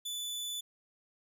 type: tone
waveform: sawtooth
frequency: 3483 Hz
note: A7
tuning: 18 cents flat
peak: -33 dBFS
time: 0.05-0.61 s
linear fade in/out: 10 ms
effects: none